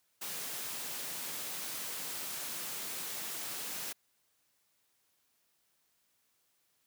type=high-pass noise; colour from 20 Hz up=white; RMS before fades=-40 dBFS; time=0.21-3.93 s; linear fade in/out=10 ms; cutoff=120 Hz; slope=48 dB/octave; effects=white hiss -75 dBFS RMS until 6.86 s + high-pass 60 Hz 12 dB/octave